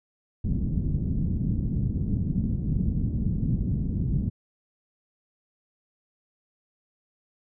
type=low-pass noise; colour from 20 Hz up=white; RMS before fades=-26 dBFS; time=0.44-4.3 s; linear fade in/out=10 ms; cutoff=200 Hz; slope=24 dB/octave; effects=none